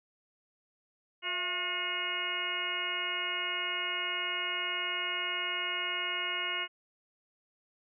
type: harmonic tone with a mistuned harmonic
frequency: 360 Hz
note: F#4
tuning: 47 cents flat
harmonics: 1 / 2 / 3 / 4 / 5 / 6 / 7 / 8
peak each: -46 / -46 / -41 / -40 / -44 / -36 / -44 / -35 dBFS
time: 1.22-6.68 s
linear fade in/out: 50 ms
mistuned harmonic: 2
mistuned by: -100 cents
effects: none